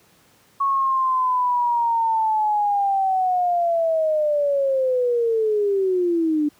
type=linear sweep; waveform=sine; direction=down; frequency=1108.7 to 291.5 Hz; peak=-17 dBFS; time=0.6-6.49 s; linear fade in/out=10 ms; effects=pink hiss -56 dBFS RMS until 6.59 s + high-pass 100 Hz 12 dB/octave